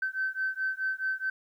sine beating tone pair, 1537 / 1541.7 Hz, G6 / G6, -35 / -29 cents, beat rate 4.7 Hz, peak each -31 dBFS, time 0.02-1.3 s, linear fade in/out 5 ms, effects tanh soft clip ceiling -21 dBFS + 11-bit

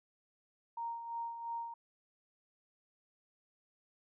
sine tone with tremolo, 930 Hz, A#5, 4 cents flat, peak -36 dBFS, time 0.77-1.74 s, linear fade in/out 5 ms, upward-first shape sine, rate 2.9 Hz, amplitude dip 55%, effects none

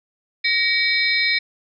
sine tone cluster, 1884 / 2285 / 3691 / 4120 / 5120 Hz, A#6 / D7 / A#7 / C8 / D#8, +18 / -48 / -18 / -28 / +49 cents, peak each -24 / -19 / -25 / -24 / -28 dBFS, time 0.44-1.39 s, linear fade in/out 10 ms, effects none

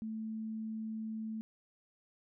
sine tone, 220 Hz, A3, in tune, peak -37 dBFS, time 0.02-1.41 s, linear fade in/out 0 ms, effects none

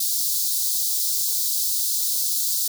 white high-pass noise, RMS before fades -23 dBFS, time 0-2.68 s, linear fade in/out 5 ms, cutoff 3900 Hz, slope 48 dB/octave, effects none

